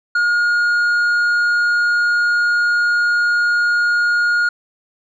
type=tone with tanh clipping; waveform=triangle; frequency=1430 Hz; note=F6; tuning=41 cents sharp; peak=-14 dBFS; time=0.15-4.49 s; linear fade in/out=5 ms; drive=9 dB; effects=none